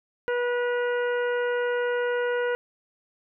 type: harmonic tone with a mistuned harmonic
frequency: 486.5 Hz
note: B4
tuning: 26 cents flat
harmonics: 1 / 2 / 3 / 4 / 5 / 6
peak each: -24 / -35 / -31 / -38 / -47 / -44 dBFS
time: 0.28-2.55 s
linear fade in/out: 0 ms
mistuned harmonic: 6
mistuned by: -47 cents
effects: none